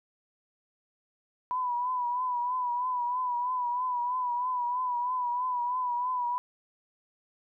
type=tone with vibrato; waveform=sine; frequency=987.8 Hz; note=B5; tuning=in tune; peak=-27 dBFS; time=1.51-6.38 s; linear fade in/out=0 ms; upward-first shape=triangle; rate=3.1 Hz; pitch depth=60 cents each way; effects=none